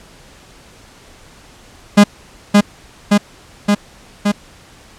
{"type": "tone with echo", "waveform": "45% pulse", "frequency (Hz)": 204.9, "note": "G#3", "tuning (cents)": -23, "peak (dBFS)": -3, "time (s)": [1.97, 2.04], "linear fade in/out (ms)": 10, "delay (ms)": 570, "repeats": 4, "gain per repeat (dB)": -2, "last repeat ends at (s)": 4.32, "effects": ["pink hiss -43 dBFS RMS until 4.98 s", "low-pass 9000 Hz 12 dB/octave"]}